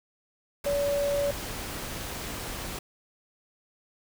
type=tone in noise; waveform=sine; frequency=570 Hz; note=C#5; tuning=48 cents sharp; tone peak=-24 dBFS; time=0.66-1.31 s; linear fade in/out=5 ms; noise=pink; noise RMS=-36 dBFS; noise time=0.64-2.79 s; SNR=+9 dB; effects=none